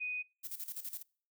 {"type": "tone", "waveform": "sine", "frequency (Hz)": 2490, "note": "D#7", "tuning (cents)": 1, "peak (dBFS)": -35, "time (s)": [0, 0.23], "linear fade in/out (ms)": 20}
{"type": "noise with tremolo", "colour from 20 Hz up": "violet", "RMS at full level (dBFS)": -41, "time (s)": [0.43, 1.03], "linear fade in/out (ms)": 20, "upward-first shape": "square", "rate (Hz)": 12, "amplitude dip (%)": 75}
{"effects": ["noise-tail reverb RT60 0.5 s tail -26 dB re dry"]}